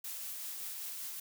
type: noise with tremolo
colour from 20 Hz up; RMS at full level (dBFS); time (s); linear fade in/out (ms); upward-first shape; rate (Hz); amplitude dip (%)
blue; -41; 0.04-1.2; 5; triangle; 5.2; 25
effects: none